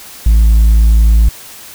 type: tone with hard clipping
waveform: triangle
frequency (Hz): 55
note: A1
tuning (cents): 0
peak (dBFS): -3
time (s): 0.26-1.29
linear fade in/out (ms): 5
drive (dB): 1
effects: white hiss -33 dBFS RMS until 1.74 s